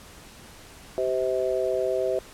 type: harmonic tone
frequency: 128.7 Hz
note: C3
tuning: 28 cents flat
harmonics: 3 / 4 / 5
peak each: -27 / -27 / -27 dBFS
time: 0.98-2.19 s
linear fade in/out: 0 ms
effects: pink hiss -47 dBFS RMS until 2.33 s + low-pass 12000 Hz 12 dB/octave